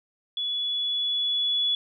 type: tone with level ramp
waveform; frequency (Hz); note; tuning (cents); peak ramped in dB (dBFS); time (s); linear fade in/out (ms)
sine; 3410; G#7; +45; -26 to -21; 0.37-1.75; 2
effects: none